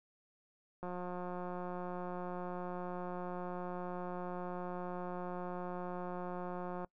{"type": "click train", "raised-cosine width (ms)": 1, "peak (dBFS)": -29, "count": 1078, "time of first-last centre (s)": [0.83, 6.847], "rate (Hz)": 179, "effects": ["noise-tail reverb RT60 0.1 s tail -24 dB re dry"]}